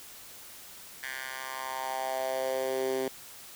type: tone with high-pass filter sweep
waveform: 10% pulse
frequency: 131.5 Hz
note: C3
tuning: 9 cents sharp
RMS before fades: -33 dBFS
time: 1.03-3.08 s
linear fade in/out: 2 ms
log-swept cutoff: 1700 to 330 Hz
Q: 3.6
effects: white hiss -48 dBFS RMS until 3.55 s